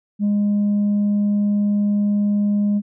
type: tone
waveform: sine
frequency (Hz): 205.4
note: G#3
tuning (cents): -19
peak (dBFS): -13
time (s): 0.19-2.82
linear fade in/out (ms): 50
effects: tanh soft clip ceiling -14 dBFS